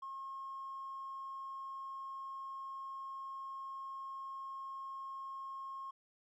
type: tone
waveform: triangle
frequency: 1078 Hz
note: C#6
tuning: 49 cents flat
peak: -39 dBFS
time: 0.02-5.91 s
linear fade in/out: 10 ms
effects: tanh soft clip ceiling -40 dBFS